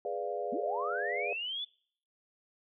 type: chord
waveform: sine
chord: G# diminished seventh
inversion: none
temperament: equal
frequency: 415.3 / 493.9 / 587.3 / 698.5 Hz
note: G#4 / B4 / D5 / F5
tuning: 0 / 0 / 0 / 0 cents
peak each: -38 dBFS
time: 0.05-1.33 s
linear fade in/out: 2 ms
type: linear sweep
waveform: sine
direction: up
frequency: 202.5 to 3520 Hz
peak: -34 dBFS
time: 0.52-1.65 s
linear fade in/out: 10 ms
effects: noise-tail reverb RT60 0.6 s tail -25 dB re dry